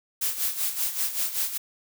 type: noise with tremolo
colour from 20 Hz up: blue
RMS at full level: -25 dBFS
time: 0.21-1.58 s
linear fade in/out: 10 ms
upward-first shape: sine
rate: 5.2 Hz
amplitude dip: 70%
effects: none